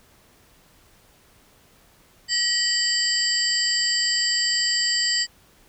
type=tone cluster; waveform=sine; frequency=1909 / 3044 / 4669 / 5060 / 7590 Hz; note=A#6 / F#7 / D8 / D#8 / A#8; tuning=+41 / +48 / -11 / +28 / +30 cents; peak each=-27 / -31 / -22 / -30 / -27 dBFS; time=2.28-5.27 s; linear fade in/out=50 ms; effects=pink hiss -56 dBFS RMS until 5.68 s